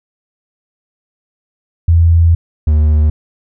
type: tone pair in turn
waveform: sine / triangle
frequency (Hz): 83.8 / 76.15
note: E2 / D#2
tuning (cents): +29 / -37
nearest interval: major second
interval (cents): 166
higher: first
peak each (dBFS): -5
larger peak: neither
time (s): 1.88-2.35 / 2.67-3.1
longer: first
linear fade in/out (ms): 5
effects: none